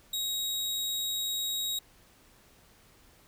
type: tone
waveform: sawtooth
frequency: 3798 Hz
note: A#7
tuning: 32 cents sharp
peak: -27 dBFS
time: 0.13-1.79 s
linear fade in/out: 5 ms
effects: pink hiss -60 dBFS RMS until 3.27 s